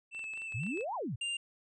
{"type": "tone with vibrato", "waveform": "triangle", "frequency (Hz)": 2637, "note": "E7", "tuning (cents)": 0, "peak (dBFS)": -37, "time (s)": [0.11, 0.85], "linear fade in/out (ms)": 50, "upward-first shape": "square", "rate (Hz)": 4.1, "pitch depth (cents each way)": 19}
{"type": "clicks", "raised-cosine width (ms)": 0.3, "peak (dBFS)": -38, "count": 11, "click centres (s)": [0.148, 0.193, 0.241, 0.336, 0.375, 0.419, 0.523, 0.635, 0.666, 0.774, 0.809]}
{"type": "exponential two-way sweep", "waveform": "sine", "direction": "up then down", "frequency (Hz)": [97.7, 1046.5, 97.7], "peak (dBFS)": -34, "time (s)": [0.54, 1.16], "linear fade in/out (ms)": 10, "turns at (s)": 0.95}
{"type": "tone", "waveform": "square", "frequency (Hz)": 2794, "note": "F7", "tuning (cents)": 0, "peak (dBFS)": -34, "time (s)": [1.21, 1.37], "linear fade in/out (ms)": 5}
{"effects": ["resampled to 24000 Hz"]}